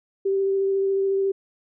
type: tone with vibrato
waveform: sine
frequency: 390 Hz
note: G4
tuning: 9 cents flat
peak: -19 dBFS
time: 0.25-1.32 s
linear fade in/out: 10 ms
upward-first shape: sine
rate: 14 Hz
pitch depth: 11 cents each way
effects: none